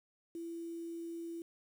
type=tone with quantisation; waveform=sine; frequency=335.1 Hz; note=E4; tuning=29 cents sharp; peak=-40 dBFS; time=0.35-1.42 s; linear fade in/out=2 ms; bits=10; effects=none